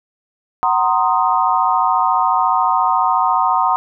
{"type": "chord", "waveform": "sine", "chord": "C half-diminished seventh", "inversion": "second", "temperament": "equal with one note detuned", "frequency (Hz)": [749, 932.3, 1046.5, 1244.5], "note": ["Gb5", "Bb5", "C6", "Eb6"], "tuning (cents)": [21, 0, 0, 0], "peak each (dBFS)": [-18, -17, -18, -19], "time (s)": [0.63, 3.76], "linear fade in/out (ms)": 0, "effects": []}